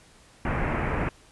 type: low-pass noise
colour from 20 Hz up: pink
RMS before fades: -27 dBFS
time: 0.45-1.09 s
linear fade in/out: 2 ms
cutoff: 2400 Hz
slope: 48 dB/octave
effects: pink hiss -55 dBFS RMS until 1.31 s + resampled to 24000 Hz